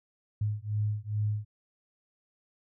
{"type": "beating tone pair", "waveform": "sine", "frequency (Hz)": [104.3, 106.7], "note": ["G#2", "G#2"], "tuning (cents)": [8, 47], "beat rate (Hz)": 2.4, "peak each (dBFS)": -31, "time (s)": [0.41, 1.45], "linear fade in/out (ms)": 5, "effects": []}